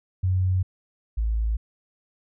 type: tone pair in turn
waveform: sine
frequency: 92.7 / 54.98 Hz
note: F#2 / A1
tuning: +4 / -1 cents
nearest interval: major sixth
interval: 905 cents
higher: first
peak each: -19 / -21 dBFS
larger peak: first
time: 0.23-0.63 / 1.17-1.57 s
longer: neither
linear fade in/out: 10 ms
effects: none